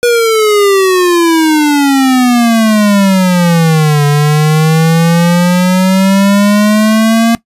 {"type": "exponential two-way sweep", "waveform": "square", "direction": "down then up", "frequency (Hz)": [485.3, 144.6, 231.8], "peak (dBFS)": -6, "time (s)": [0.03, 7.35], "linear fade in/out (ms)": 0, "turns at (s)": 4.05, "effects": ["noise-tail reverb RT60 0.1 s tail -18 dB re dry", "resampled to 32000 Hz"]}